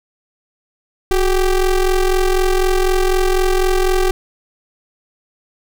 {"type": "ring-modulated tone", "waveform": "square", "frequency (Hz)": 196, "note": "G3", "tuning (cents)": 0, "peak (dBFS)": -10, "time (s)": [1.11, 4.11], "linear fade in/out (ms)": 0, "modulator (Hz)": 174, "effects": []}